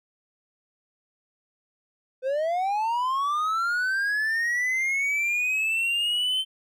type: linear sweep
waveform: triangle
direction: up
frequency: 503 to 3100 Hz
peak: -21 dBFS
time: 2.22-6.45 s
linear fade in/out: 50 ms
effects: none